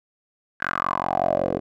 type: tone with band-pass filter sweep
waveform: 10% pulse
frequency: 45.4 Hz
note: F#1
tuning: 32 cents flat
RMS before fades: -24 dBFS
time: 0.6-1.6 s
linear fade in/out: 20 ms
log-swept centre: 1600 to 430 Hz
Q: 6.2
effects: none